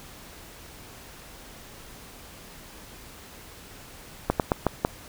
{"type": "slowing click train", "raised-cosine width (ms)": 1, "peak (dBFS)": -6, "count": 5, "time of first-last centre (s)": [4.3, 4.849], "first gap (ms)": 98, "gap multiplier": 1.23, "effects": ["pink hiss -46 dBFS RMS until 5.08 s"]}